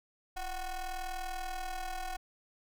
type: ring-modulated tone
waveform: 45% pulse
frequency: 363.8 Hz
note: F#4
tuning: 29 cents flat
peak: -33 dBFS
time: 0.36-2.17 s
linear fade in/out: 10 ms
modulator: 384 Hz
effects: none